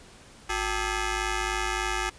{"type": "ring-modulated tone", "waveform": "10% pulse", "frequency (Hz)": 415.3, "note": "G#4", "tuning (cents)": 0, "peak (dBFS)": -15, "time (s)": [0.49, 2.1], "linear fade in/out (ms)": 10, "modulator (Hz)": 467, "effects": ["pink hiss -51 dBFS RMS until 2.18 s", "resampled to 22050 Hz"]}